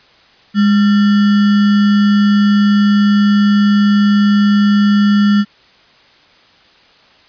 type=tone with sample-and-hold; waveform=sine; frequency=205.2 Hz; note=G#3; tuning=21 cents flat; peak=-7 dBFS; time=0.54-5.45 s; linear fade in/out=50 ms; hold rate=1575 Hz; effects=white hiss -47 dBFS RMS until 7.28 s + resampled to 11025 Hz

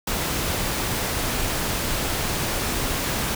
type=noise; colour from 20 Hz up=pink; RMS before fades=-25 dBFS; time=0.07-3.35 s; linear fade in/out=5 ms; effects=none

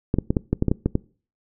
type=clicks; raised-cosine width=3 ms; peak=-6 dBFS; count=10; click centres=0.141 / 0.186 / 0.305 / 0.368 / 0.53 / 0.624 / 0.683 / 0.715 / 0.86 / 0.954 s; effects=noise-tail reverb RT60 0.4 s tail -23 dB re dry

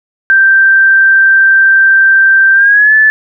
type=tone with pitch glide; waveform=sine; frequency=1568 to 1739.8 Hz; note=G6 to A6; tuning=0 to -20 cents; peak=-3 dBFS; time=0.3-3.1 s; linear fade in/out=0 ms; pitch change=+180 cents; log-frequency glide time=2.54-2.94 s; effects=none

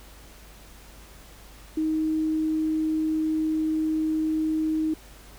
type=tone; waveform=sine; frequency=313.9 Hz; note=D#4; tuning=15 cents sharp; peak=-22 dBFS; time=1.77-4.94 s; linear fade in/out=5 ms; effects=added 50 Hz sine -48 dBFS peak until 5.38 s + pink hiss -50 dBFS RMS until 5.38 s

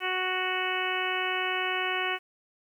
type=harmonic tone; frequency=370 Hz; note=F#4; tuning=in tune; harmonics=1 / 2 / 3 / 4 / 5 / 6 / 7 / 8; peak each=-35 / -35 / -35 / -35 / -35 / -35 / -35 / -35 dBFS; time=0-2.19 s; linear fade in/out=50 ms; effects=10-bit

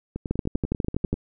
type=two click trains; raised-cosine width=3 ms; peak=-11 / -17 dBFS; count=11 / 11; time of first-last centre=0.31-1.13 / 0.16-1.14 s; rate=12.2 / 10.2 Hz; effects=none

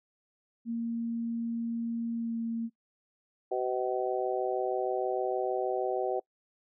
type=tone with pitch glide; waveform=sine; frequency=231.7 to 229.4 Hz; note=A#3 to A#3; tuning=-10 to -28 cents; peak=-30 dBFS; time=0.65-2.7 s; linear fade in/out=50 ms; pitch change=-18 cents; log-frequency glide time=2.15-2.36 s
type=harmonic tone; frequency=126.4 Hz; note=B2; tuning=41 cents sharp; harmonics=3 / 4 / 5 / 6; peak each=-32 / -34 / -35 / -34 dBFS; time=3.51-6.2 s; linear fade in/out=10 ms
effects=noise-tail reverb RT60 0.1 s tail -24 dB re dry

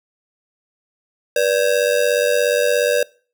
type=ring-modulated tone; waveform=square; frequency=536 Hz; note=C5; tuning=42 cents sharp; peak=-12 dBFS; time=1.36-3.03 s; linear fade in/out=2 ms; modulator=48.5 Hz; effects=noise-tail reverb RT60 0.4 s tail -23 dB re dry

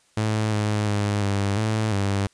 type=tone with pitch steps; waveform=sawtooth; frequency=108.2 / 105.5 / 103 / 99.7 / 109.2 / 99.2 Hz; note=A2 / G#2 / G#2 / G2 / A2 / G2; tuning=-29 / +28 / -14 / +30 / -13 / +21 cents; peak=-17 dBFS; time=0.17-2.27 s; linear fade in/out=5 ms; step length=350 ms; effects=white hiss -61 dBFS RMS until 2.33 s + resampled to 22050 Hz

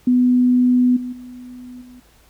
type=tone with level steps; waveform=sine; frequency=248.8 Hz; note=B3; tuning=13 cents sharp; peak=-11 / -24 / -33 / -39 dBFS; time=0.07-2 s; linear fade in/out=5 ms; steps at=0.96 / 1.12 / 1.81 s; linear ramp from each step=10 ms; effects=added 55 Hz sine -54 dBFS peak until 2.29 s + pink hiss -54 dBFS RMS until 2.29 s

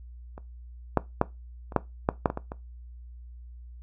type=clicks; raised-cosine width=1 ms; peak=-27 / -6 / -6 / -26 / -6 / -7 / -6 / -15 / -17 / -21 dBFS; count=10; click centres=0.379 / 0.973 / 1.214 / 1.722 / 1.763 / 2.089 / 2.258 / 2.301 / 2.374 / 2.519 s; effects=noise-tail reverb RT60 0.2 s tail -18 dB re dry + added 60 Hz sine -42 dBFS peak until 3.82 s

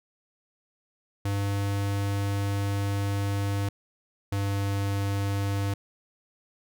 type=tone pair in turn; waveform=square; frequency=100 / 99.6 Hz; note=G2 / G2; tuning=+35 / +28 cents; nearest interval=unison; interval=7 cents; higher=first; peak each=-26 dBFS; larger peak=neither; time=1.25-3.69 / 4.32-5.74 s; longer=first; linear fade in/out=5 ms; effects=none

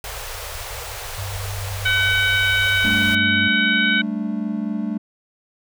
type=band-stop noise; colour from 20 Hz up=pink; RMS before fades=-31 dBFS; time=0.04-3.15 s; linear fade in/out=2 ms; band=110 to 440 Hz; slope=48 dB/octave
type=tone; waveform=sine; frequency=98 Hz; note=G2; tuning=in tune; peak=-27 dBFS; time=1.18-3.48 s; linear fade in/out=5 ms
type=harmonic tone; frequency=755 Hz; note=F#5; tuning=35 cents sharp; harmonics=2 / 3 / 4 / 5; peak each=-18 / -22 / -24 / -26 dBFS; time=1.85-4.02 s; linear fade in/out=10 ms
type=chord; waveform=triangle; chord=G suspended second; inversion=none; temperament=equal; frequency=196 / 220 / 293.7 Hz; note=G3 / A3 / D4; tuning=0 / 0 / 0 cents; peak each=-25 / -22 / -27 dBFS; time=2.84-4.98 s; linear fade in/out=10 ms
effects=none

